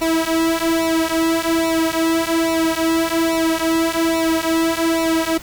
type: tone with flanger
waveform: sawtooth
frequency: 327.2 Hz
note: E4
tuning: 13 cents flat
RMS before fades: -18 dBFS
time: 0.01-5.38 s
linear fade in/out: 10 ms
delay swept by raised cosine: 0.61 to 4.41 ms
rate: 1.2 Hz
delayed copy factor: -0.9
effects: pink hiss -37 dBFS RMS until 5.42 s